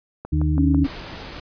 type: click train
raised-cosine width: 1 ms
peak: -19 dBFS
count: 4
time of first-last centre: 0.25-0.746 s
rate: 6.05 Hz
type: harmonic tone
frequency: 76.1 Hz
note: D#2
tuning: 38 cents flat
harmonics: 1 / 2 / 4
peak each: -19 / -22 / -25 dBFS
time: 0.32-0.85 s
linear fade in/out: 10 ms
type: tone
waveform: sine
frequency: 277.2 Hz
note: C#4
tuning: in tune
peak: -17 dBFS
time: 0.57-0.87 s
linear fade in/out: 10 ms
type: noise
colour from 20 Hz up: pink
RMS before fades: -35 dBFS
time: 0.84-1.4 s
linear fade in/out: 5 ms
effects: resampled to 11025 Hz